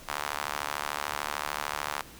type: tone with high-pass filter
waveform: sawtooth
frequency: 73.42 Hz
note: D2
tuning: in tune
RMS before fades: -34 dBFS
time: 0.08-2.02 s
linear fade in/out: 10 ms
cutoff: 1000 Hz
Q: 1.6
effects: pink hiss -49 dBFS RMS until 2.19 s